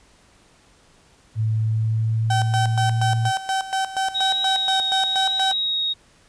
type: tone with pitch glide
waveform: sine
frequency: 110 to 113.94 Hz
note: A2 to A#2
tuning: 0 to -39 cents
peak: -18 dBFS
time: 1.35-3.32 s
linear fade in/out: 50 ms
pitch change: +61 cents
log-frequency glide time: 1.6-2.95 s
type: tone with tremolo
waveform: 35% pulse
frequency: 768 Hz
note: G5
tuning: 36 cents flat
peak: -18 dBFS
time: 2.3-5.53 s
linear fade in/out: 5 ms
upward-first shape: square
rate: 4.2 Hz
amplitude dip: 75%
type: tone with vibrato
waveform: sine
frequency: 3791 Hz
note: A#7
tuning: 28 cents sharp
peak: -20 dBFS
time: 4.14-5.94 s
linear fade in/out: 20 ms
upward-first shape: sine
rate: 1 Hz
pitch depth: 15 cents each way
effects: pink hiss -55 dBFS RMS until 6.28 s + resampled to 22050 Hz